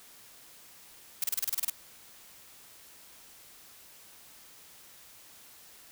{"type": "noise bursts", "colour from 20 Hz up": "blue", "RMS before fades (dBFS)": -29, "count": 10, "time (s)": [1.22, 1.699], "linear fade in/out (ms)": 2, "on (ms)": 20, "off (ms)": 31, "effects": ["white hiss -54 dBFS RMS until 5.91 s"]}